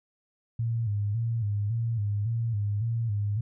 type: tone with vibrato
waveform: sine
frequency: 108.9 Hz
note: A2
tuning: 17 cents flat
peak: -25 dBFS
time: 0.59-3.41 s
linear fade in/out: 5 ms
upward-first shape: square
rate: 1.8 Hz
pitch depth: 100 cents each way
effects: none